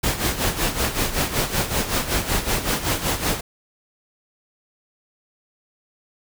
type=noise with tremolo; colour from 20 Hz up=pink; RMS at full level=-20 dBFS; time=0.03-3.41 s; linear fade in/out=10 ms; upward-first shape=sine; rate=5.3 Hz; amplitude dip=70%; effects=none